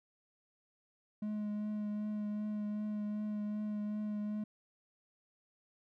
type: tone with vibrato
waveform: triangle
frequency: 210.2 Hz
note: G#3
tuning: 21 cents sharp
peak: -33 dBFS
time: 1.22-4.44 s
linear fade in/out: 5 ms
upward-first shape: triangle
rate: 2.6 Hz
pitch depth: 18 cents each way
effects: none